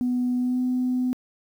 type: tone with pitch glide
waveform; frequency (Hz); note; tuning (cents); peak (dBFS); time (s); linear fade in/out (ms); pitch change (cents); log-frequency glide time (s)
sine; 248 to 252; B3 to B3; +7 to +35; -20; 0.01-1.13; 0; +28; 0.38-0.59
effects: tanh soft clip ceiling -17 dBFS + 9-bit